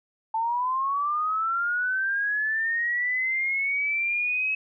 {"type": "linear sweep", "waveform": "sine", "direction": "up", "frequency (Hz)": [881, 2571], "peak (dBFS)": -23, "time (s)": [0.34, 4.55], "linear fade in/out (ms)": 5, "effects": []}